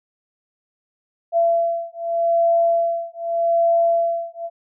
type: beating tone pair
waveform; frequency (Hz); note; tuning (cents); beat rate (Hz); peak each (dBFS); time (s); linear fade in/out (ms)
sine; 675 / 675.83; E5 / E5; +41 / +43; 0.83; -19; 1.32-4.5; 50
effects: none